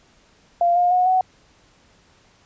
sine tone with pitch steps, 693 / 710 / 727.5 / 745.3 Hz, F5 / F5 / F#5 / F#5, -14 / +28 / -29 / +12 cents, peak -14 dBFS, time 0.61-1.21 s, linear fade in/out 2 ms, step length 150 ms, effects pink hiss -56 dBFS RMS until 2.45 s + resampled to 16000 Hz

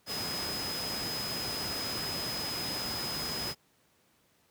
sine tone in noise, 5050 Hz, D#8, 25 cents sharp, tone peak -35 dBFS, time 0.06-3.55 s, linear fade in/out 50 ms, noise pink, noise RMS -37 dBFS, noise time 0.06-3.55 s, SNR -1 dB, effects pink hiss -68 dBFS RMS until 4.5 s + high-pass 100 Hz 12 dB/octave

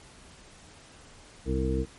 harmonic tone, 65.3 Hz, C2, 3 cents flat, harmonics 1 / 2 / 3 / 4 / 5 / 7, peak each -28 / -33 / -34 / -35 / -33 / -32 dBFS, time 1.45-1.86 s, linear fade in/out 50 ms, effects pink hiss -52 dBFS RMS until 1.98 s + MP3 48 kbps

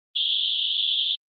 white band-pass noise, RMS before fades -24 dBFS, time 0.15-1.16 s, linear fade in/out 20 ms, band 3100 to 3600 Hz, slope 96 dB/octave, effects Opus 32 kbps

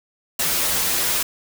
white noise with comb filter, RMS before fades -21 dBFS, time 0.39-1.23 s, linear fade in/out 5 ms, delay 9.4 ms, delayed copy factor -0.8, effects none

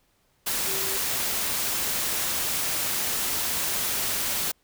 sine tone in noise, 386.9 Hz, G4, 23 cents flat, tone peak -36 dBFS, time 0.66-0.98 s, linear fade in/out 10 ms, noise white, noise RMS -27 dBFS, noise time 0.46-4.52 s, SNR -12 dB, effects pink hiss -67 dBFS RMS until 4.63 s

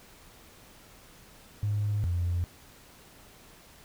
triangle tone pair in turn, 103.83 / 87.31 Hz, G#2 / F2, 0 / 0 cents, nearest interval minor third, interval 300 cents, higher first, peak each -22 dBFS, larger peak neither, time 1.63-2.04 / 2.04-2.44 s, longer first, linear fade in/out 0 ms, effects tanh soft clip ceiling -23 dBFS + pink hiss -54 dBFS RMS until 3.84 s

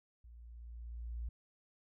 sine tone with level ramp, 58.27 Hz, A#1, in tune, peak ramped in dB -53 to -37 dBFS, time 0.24-1.29 s, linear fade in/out 5 ms, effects none

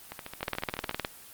two click trains, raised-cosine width 0.3 ms, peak -13 / -21 dBFS, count 13 / 12, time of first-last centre 0.43-1.049 / 0.12-0.911 s, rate 19.4 / 13.9 Hz, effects white hiss -49 dBFS RMS until 1.33 s + Opus 24 kbps

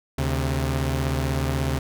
sawtooth tone pair together, 74.9 / 133.46 Hz, D2 / C3, +35 / +35 cents, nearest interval minor seventh, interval 1000 cents, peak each -21 dBFS, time 0.18-1.79 s, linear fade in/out 5 ms, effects none

